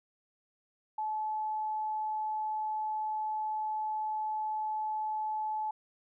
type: tone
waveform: sine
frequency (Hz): 862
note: A5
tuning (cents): -36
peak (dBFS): -31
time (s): 0.98-5.71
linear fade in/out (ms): 5
effects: none

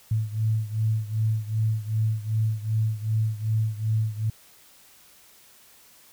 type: beating tone pair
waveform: sine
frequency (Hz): 108.9 / 111.5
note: A2 / A2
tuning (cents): -17 / +23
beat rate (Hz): 2.6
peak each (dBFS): -24 / -27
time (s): 0.11-4.3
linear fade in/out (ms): 5
effects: white hiss -54 dBFS RMS until 6.12 s

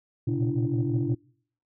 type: tone cluster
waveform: sine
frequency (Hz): 116.4 / 122.2 / 135.3 / 293.5 / 338.2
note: A#2 / B2 / C#3 / D4 / E4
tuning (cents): -2 / -18 / -42 / -1 / +44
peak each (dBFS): -30 / -27 / -30 / -29 / -30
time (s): 0.27-1.15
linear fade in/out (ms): 10
effects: noise-tail reverb RT60 0.6 s tail -26 dB re dry + tanh soft clip ceiling -16 dBFS

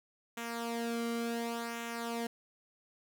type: tone with flanger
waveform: sawtooth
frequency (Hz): 233.1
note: A#3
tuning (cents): 0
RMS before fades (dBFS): -37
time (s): 0.37-2.27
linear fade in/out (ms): 5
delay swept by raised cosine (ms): 0.21 to 1.16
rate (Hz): 0.69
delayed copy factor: -0.65
effects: none

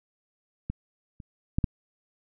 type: clicks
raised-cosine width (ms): 5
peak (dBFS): -18 / -30 / -11 / -10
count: 4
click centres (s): 0.7 / 1.202 / 1.585 / 1.642
effects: none

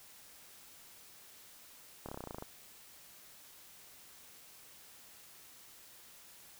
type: slowing click train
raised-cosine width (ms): 1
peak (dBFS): -28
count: 12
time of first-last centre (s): 2.06-2.424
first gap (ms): 27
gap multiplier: 1.04
effects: white hiss -57 dBFS RMS until 6.59 s

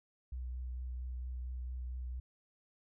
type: tone with vibrato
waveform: sine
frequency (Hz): 62.4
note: B1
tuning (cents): +19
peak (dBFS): -38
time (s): 0.32-2.2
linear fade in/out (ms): 5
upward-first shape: triangle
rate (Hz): 4.4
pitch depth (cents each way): 20
effects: none

